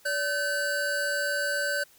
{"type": "tone pair together", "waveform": "square", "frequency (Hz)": [575, 1529.8], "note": ["D5", "G6"], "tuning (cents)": [-37, -43], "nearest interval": "octave + perfect fourth", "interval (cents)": 1694, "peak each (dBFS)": [-32, -28], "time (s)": [0.05, 1.84], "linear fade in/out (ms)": 10, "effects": ["white hiss -58 dBFS RMS until 1.98 s"]}